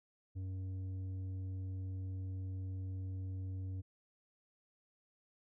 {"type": "tone with tanh clipping", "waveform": "sine", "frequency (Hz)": 94.1, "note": "F#2", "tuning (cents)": 30, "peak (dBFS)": -40, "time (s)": [0.35, 3.82], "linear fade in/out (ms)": 20, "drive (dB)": 7, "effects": []}